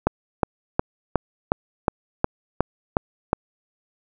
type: click train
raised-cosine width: 1 ms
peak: -3 dBFS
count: 10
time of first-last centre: 0.07-3.331 s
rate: 2.76 Hz
effects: none